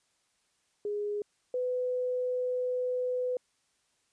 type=tone pair in turn; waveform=sine; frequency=413.9 / 500.9 Hz; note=G#4 / B4; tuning=-6 / +24 cents; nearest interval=minor third; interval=330 cents; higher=second; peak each=-30 / -28 dBFS; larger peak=second; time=0.85-1.22 / 1.54-3.37 s; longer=second; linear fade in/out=2 ms; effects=white hiss -73 dBFS RMS until 4.12 s + resampled to 22050 Hz